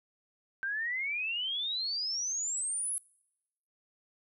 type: exponential sweep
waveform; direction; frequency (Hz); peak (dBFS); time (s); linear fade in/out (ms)
sine; up; 1548 to 10930; -31; 0.63-2.98; 0
effects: noise-tail reverb RT60 0.9 s tail -25 dB re dry